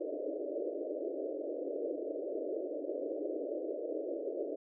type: band-pass noise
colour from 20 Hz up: white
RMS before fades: -38 dBFS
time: 0-4.56 s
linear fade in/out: 10 ms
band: 290 to 620 Hz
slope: 96 dB/octave
effects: none